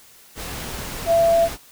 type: tone in noise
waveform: sine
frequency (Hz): 671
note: E5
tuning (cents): +31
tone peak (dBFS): -13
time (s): 1.06-1.49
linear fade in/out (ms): 50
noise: pink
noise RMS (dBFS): -31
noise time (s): 0.35-1.58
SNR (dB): +15
effects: white hiss -49 dBFS RMS until 1.71 s